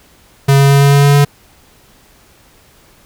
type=tone with pitch steps; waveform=square; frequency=138.3 / 139.1 / 139.91 / 140.72 / 141.53 / 142.35 / 143.18 Hz; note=C#3 / C#3 / C#3 / C#3 / C#3 / C#3 / D3; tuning=-4 / +6 / +16 / +26 / +36 / +46 / -44 cents; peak=-6 dBFS; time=0.48-1.25 s; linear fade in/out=10 ms; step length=110 ms; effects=pink hiss -47 dBFS RMS until 3.05 s